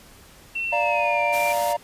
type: tone with pitch glide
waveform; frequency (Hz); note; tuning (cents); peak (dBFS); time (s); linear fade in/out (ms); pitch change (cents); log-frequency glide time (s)
sine; 2705 to 2368; E7 to D7; +44 to +14; -24; 0.55-1.53; 10; -230; 0.7-1.21
type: chord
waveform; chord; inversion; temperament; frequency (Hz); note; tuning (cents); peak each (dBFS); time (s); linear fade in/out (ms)
triangle; Bb major; first; equal; 587.3 / 698.5 / 932.3; D5 / F5 / Bb5; 0 / 0 / 0; -23; 0.72-1.77; 10
type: noise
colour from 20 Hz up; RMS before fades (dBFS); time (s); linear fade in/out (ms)
white; -33; 1.32-1.74; 20
effects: pink hiss -49 dBFS RMS until 1.83 s + resampled to 32000 Hz